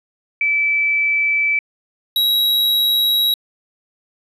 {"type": "tone pair in turn", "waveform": ["sine", "square"], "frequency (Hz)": [2313, 3859], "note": ["D7", "B7"], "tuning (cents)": [-27, -41], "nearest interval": "major sixth", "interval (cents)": 886, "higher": "second", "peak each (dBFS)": -14, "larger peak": "neither", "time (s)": [[0.41, 1.59], [2.16, 3.34]], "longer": "neither", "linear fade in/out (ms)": 2, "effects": ["resampled to 32000 Hz"]}